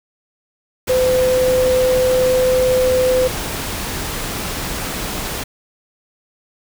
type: tone in noise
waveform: sine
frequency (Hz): 510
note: C5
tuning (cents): -44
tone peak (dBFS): -12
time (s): 0.89-3.28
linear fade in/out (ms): 10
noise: pink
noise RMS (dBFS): -24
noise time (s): 0.87-5.44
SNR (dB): +9
effects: none